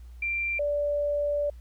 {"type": "tone pair in turn", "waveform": "sine", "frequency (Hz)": [2364, 582.2], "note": ["D7", "D5"], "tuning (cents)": [11, -15], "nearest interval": "2 octaves", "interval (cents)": 2426, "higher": "first", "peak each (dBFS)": [-26, -24], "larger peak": "second", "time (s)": [[0.22, 0.59], [0.59, 1.5]], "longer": "second", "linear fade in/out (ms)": 5, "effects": ["added 60 Hz sine -42 dBFS peak until 1.6 s", "pink hiss -65 dBFS RMS until 1.6 s"]}